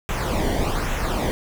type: noise with flanger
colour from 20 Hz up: brown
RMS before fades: -23 dBFS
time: 0.09-1.31 s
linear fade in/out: 0 ms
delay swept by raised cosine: 0.21 to 0.79 ms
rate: 1.2 Hz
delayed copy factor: -0.65
effects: none